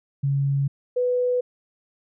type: tone pair in turn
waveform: sine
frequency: 139.1 / 495.7 Hz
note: C#3 / B4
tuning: +6 / +6 cents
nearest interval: octave + minor seventh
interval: 2200 cents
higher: second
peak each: -19 dBFS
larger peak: neither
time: 0.23-0.68 / 0.96-1.41 s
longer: neither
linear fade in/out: 10 ms
effects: none